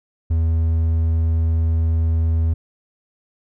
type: tone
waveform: triangle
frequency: 81.4 Hz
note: E2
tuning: 21 cents flat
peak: -13 dBFS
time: 0.3-2.54 s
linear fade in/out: 10 ms
effects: none